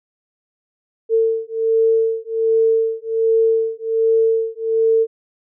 sine beating tone pair, 448.9 / 450.2 Hz, A4 / A4, +35 / +40 cents, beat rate 1.3 Hz, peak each -17 dBFS, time 1.09-5.07 s, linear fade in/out 50 ms, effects none

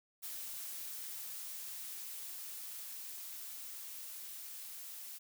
blue noise with level ramp, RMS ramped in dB -44 to -48 dBFS, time 0.22-5.19 s, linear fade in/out 20 ms, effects none

